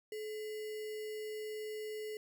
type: tone with sample-and-hold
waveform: sine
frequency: 429.3 Hz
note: A4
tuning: 43 cents flat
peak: -39 dBFS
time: 0.12-2.17 s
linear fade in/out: 2 ms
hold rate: 2450 Hz
effects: none